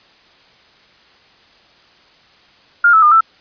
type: tone with pitch steps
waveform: sine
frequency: 1409 / 1307 / 1211 / 1326 Hz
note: F6 / E6 / D#6 / E6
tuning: +15 / -15 / -47 / +10 cents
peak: -6 dBFS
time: 2.84-3.208 s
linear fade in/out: 5 ms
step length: 92 ms
effects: white hiss -49 dBFS RMS until 3.4 s + resampled to 11025 Hz